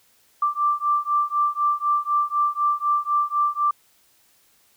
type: beating tone pair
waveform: sine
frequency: 1174.7 / 1178.7 Hz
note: D6 / D6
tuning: 0 / +6 cents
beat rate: 4 Hz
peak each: -22 dBFS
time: 0.42-3.71 s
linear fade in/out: 5 ms
effects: white hiss -60 dBFS RMS until 4.76 s